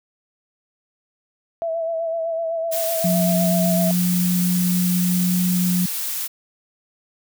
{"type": "tone with vibrato", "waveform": "sine", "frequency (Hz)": 659.3, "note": "E5", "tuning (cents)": 0, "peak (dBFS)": -21, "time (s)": [1.62, 3.91], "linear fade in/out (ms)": 0, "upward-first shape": "sine", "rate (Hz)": 7.9, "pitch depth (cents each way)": 34}
{"type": "noise", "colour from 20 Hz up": "blue", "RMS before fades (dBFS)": -26, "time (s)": [2.71, 6.28], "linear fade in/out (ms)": 20}
{"type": "tone with pitch glide", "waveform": "sine", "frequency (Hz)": [178.7, 180.15], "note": ["F3", "F#3"], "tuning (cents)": [40, -46], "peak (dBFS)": -17, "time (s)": [3.04, 5.86], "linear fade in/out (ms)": 5, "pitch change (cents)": 14, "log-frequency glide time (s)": [3.94, 5.39]}
{"effects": []}